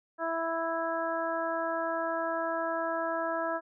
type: harmonic tone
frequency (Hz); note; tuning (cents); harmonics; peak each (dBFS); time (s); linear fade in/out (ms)
329.6; E4; 0; 1 / 2 / 3 / 4 / 5; -38 / -32 / -36 / -36 / -38; 0.18-3.61; 50
effects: none